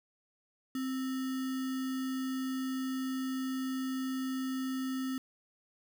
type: tone with sample-and-hold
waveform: sine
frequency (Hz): 261.6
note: C4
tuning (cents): 0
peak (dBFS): -32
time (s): 0.75-5.18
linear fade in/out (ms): 2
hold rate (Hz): 1575
effects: none